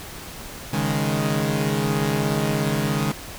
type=chord; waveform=sawtooth; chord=C# suspended second; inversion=none; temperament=equal; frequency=138.59 / 155.56 / 207.7 Hz; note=C#3 / D#3 / G#3; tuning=0 / 0 / 0 cents; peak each=-21 dBFS; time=0.73-3.12 s; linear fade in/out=5 ms; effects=pink hiss -37 dBFS RMS until 3.38 s